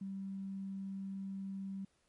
triangle tone with tanh clipping, 194.2 Hz, G3, 16 cents flat, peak -39 dBFS, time 0.01-1.85 s, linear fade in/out 5 ms, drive 3 dB, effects pink hiss -75 dBFS RMS until 2.08 s + MP3 48 kbps

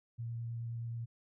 sine tone with vibrato, 116.54 Hz, A#2, in tune, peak -37 dBFS, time 0.18-1.06 s, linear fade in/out 20 ms, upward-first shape sine, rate 9.4 Hz, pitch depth 10 cents each way, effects none

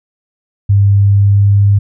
sine tone with pitch glide, 100 to 100.81 Hz, G2 to G2, +35 to +49 cents, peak -5 dBFS, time 0.69-1.79 s, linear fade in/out 10 ms, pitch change +14 cents, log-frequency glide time 0.96-1.59 s, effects none

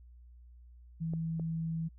sine tone, 163.2 Hz, E3, 17 cents flat, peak -32 dBFS, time 1-1.89 s, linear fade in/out 20 ms
clicks, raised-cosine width 2 ms, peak -30 dBFS, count 2, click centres 1.136 / 1.397 s
effects added 60 Hz sine -52 dBFS peak until 1.98 s

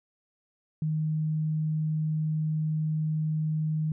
sine tone, 155.56 Hz, D#3, in tune, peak -25 dBFS, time 0.82-3.92 s, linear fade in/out 2 ms, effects none

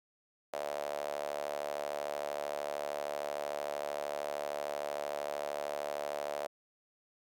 sawtooth tone with high-pass filter, 73.1 Hz, D2, 7 cents flat, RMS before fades -38 dBFS, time 0.53-6.47 s, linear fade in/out 5 ms, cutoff 610 Hz, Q 5.6, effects none

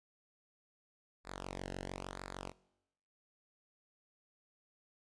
sawtooth tone with flanger, 46.61 Hz, F#1, 13 cents sharp, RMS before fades -45 dBFS, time 1.24-2.53 s, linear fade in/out 50 ms, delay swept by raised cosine 0.33 to 0.87 ms, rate 1 Hz, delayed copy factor -0.85, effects noise-tail reverb RT60 0.9 s tail -22 dB re dry + resampled to 22050 Hz

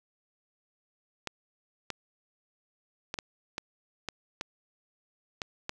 clicks, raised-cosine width 0.2 ms, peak -16 dBFS, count 9, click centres 1.273 / 1.903 / 3.141 / 3.188 / 3.581 / 4.087 / 4.411 / 5.418 / 5.694 s, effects none

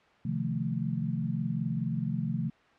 sine chord, F dominant seventh, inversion second, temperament equal, 130.81 / 155.56 / 174.61 / 220 Hz, C3 / Eb3 / F3 / A3, 0 / 0 / 0 / 0 cents, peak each -34 dBFS, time 0.25-2.5 s, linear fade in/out 5 ms, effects white hiss -60 dBFS RMS until 2.78 s + low-pass 2000 Hz 12 dB/octave

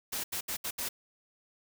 white noise bursts at uneven times, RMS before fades -35 dBFS, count 5, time 0.12-0.24 / 0.32-0.41 / 0.48-0.57 / 0.64-0.71 / 0.78-0.89 s, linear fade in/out 10 ms, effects none

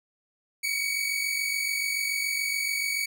sawtooth tone pair together, 2239 / 2286 Hz, C#7 / D7, +17 / -47 cents, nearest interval unison, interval 36 cents, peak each -25 / -27 dBFS, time 0.63-3.06 s, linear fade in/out 10 ms, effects none

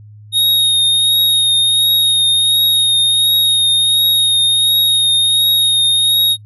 square tone with vibrato, 3729 Hz, A#7, in tune, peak -10 dBFS, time 0.32-6.37 s, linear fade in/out 50 ms, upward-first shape triangle, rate 1.4 Hz, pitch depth 24 cents each way, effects noise-tail reverb RT60 0.1 s tail -24 dB re dry + added 105 Hz sine -35 dBFS peak until 6.45 s

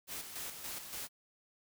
white noise with tremolo, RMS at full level -42 dBFS, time 0.07-1.09 s, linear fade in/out 50 ms, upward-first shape square, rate 3.5 Hz, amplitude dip 50%, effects none

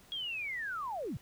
sine linear sweep, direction down, 3320 to 95.3 Hz, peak -35 dBFS, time 0.12-1.17 s, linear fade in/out 0 ms, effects pink hiss -60 dBFS RMS until 1.21 s

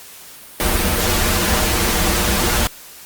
pink noise with comb filter, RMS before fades -17 dBFS, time 0.6-2.67 s, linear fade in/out 0 ms, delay 7.3 ms, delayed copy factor -0.85, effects white hiss -39 dBFS RMS until 3.05 s + Opus 48 kbps

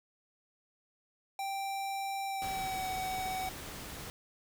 square tone with pitch glide, 784 to 752.9 Hz, G5 to F#5, 0 to +30 cents, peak -35 dBFS, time 1.39-3.49 s, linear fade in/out 2 ms, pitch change -70 cents, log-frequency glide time 2.27-2.85 s
pink noise, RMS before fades -44 dBFS, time 2.42-4.1 s, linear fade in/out 0 ms
effects none

